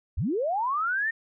sine linear sweep, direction up, 48.89 to 1849 Hz, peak -24 dBFS, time 0.17-1.11 s, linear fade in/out 10 ms, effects none

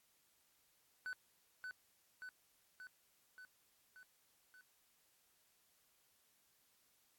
triangle tone with echo, 1500 Hz, F#6, 23 cents sharp, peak -40 dBFS, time 1.06-1.13 s, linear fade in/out 0 ms, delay 580 ms, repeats 6, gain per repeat -3 dB, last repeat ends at 4.61 s, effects white hiss -75 dBFS RMS until 7.18 s + AAC 64 kbps

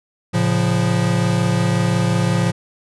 square chord, A augmented, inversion none, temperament equal with one note detuned, 112.9 / 138.59 / 174.61 Hz, A2 / C#3 / E#3, +45 / 0 / 0 cents, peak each -20 / -23 / -19 dBFS, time 0.33-2.52 s, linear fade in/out 20 ms, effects resampled to 24000 Hz

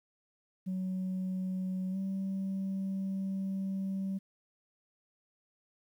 sine tone with pitch glide, 186.3 to 192.87 Hz, F#3 to G3, +12 to -28 cents, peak -30 dBFS, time 0.66-4.19 s, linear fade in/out 20 ms, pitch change +60 cents, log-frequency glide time 1.91-1.97 s, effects tanh soft clip ceiling -30 dBFS + 11-bit

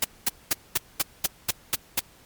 white noise bursts, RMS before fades -22 dBFS, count 9, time 0.02-1.996 s, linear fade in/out 5 ms, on 24 ms, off 220 ms, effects pink hiss -54 dBFS RMS until 2.25 s + MP3 96 kbps

